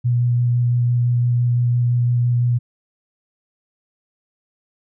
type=tone with vibrato; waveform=sine; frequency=121.3 Hz; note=B2; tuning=31 cents flat; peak=-14 dBFS; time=0.04-2.59 s; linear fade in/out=20 ms; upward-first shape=square; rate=5.9 Hz; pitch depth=8 cents each way; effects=none